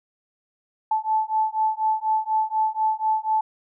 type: beating tone pair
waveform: sine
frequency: 870 / 874.1 Hz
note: A5 / A5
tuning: -20 / -12 cents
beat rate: 4.1 Hz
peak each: -23 dBFS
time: 0.91-3.41 s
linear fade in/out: 5 ms
effects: none